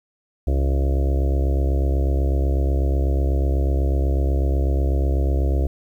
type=harmonic tone; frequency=68.1 Hz; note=C#2; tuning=30 cents flat; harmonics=1 / 2 / 4 / 5 / 6 / 7 / 8 / 9 / 10; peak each=-17 / -29 / -32 / -31 / -34 / -37 / -35 / -38 / -38 dBFS; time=0.47-5.67 s; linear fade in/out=5 ms; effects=9-bit